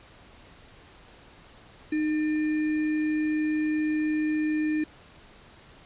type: tone with sample-and-hold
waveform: sine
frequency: 307.2 Hz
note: D#4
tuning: 22 cents flat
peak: -23 dBFS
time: 1.92-4.84 s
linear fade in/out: 5 ms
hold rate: 2100 Hz
effects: pink hiss -52 dBFS RMS until 5.85 s + resampled to 8000 Hz